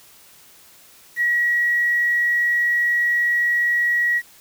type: tone with quantisation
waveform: sine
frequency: 1915 Hz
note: A#6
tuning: 46 cents sharp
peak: -16 dBFS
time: 1.16-4.22 s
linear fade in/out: 50 ms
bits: 7
effects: white hiss -49 dBFS RMS until 4.4 s